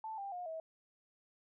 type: tone with pitch steps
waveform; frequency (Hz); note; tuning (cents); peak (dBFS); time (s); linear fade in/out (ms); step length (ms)
sine; 880 / 793.1 / 714.8 / 644.2; A5 / G5 / F5 / E5; 0 / +20 / +40 / -40; -40; 0.04-0.6; 2; 140
effects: none